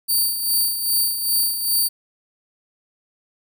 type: tone with tremolo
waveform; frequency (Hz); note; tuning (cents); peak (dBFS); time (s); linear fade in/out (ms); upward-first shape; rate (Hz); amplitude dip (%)
5% pulse; 4609; D8; -33; -9; 0.08-1.89; 20; sine; 2.5; 60
effects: none